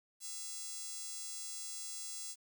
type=tone with high-pass filter; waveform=5% pulse; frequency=675 Hz; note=E5; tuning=41 cents sharp; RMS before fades=-44 dBFS; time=0.2-2.36 s; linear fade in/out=50 ms; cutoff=8900 Hz; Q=0.57; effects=10-bit